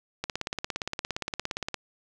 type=click train; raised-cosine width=0.2 ms; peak=-13 dBFS; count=27; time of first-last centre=0.24-1.743 s; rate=17.3 Hz; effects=none